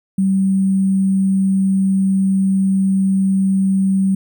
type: tone with sample-and-hold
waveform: sine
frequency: 192.2 Hz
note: G3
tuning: 34 cents flat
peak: -12 dBFS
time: 0.18-4.15 s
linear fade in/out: 5 ms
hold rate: 8820 Hz
effects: none